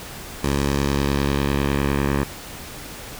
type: tone with low-pass filter sweep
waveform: 10% pulse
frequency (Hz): 70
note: C#2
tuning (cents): +18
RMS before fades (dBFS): -21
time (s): 0.43-2.24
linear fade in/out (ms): 10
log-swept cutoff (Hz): 9000 to 1900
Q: 1.2
effects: pink hiss -36 dBFS RMS until 3.19 s